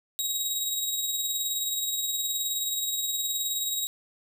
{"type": "tone with tremolo", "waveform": "15% pulse", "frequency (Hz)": 3810, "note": "A#7", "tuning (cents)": 37, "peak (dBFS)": -18, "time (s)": [0.19, 3.87], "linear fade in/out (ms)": 0, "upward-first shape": "triangle", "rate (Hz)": 19, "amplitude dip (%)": 45, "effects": []}